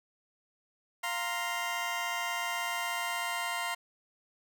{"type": "chord", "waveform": "20% pulse", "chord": "F suspended fourth", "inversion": "none", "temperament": "just", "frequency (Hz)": [698.5, 931.3, 1047.7], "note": ["F5", "Bb5", "C6"], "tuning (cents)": [0, -2, 2], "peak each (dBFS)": -32, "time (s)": [1.03, 3.75], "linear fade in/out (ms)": 10, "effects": []}